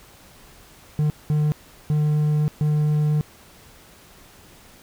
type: tone bursts at uneven times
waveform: triangle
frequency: 150.7 Hz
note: D3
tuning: 45 cents sharp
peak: -15 dBFS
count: 4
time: 0.99-1.1 / 1.3-1.52 / 1.9-2.48 / 2.61-3.21 s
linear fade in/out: 0 ms
effects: pink hiss -49 dBFS RMS until 4.82 s